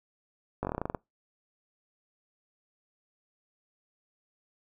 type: slowing click train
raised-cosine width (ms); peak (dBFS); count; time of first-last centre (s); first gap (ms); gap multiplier
1; -17; 11; 0.63-0.948; 19; 1.11
effects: noise-tail reverb RT60 0.2 s tail -25 dB re dry